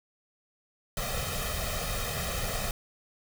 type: noise with comb filter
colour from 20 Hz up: pink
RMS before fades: -32 dBFS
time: 0.97-2.71 s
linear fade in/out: 2 ms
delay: 1.6 ms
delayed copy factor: +0.9
effects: none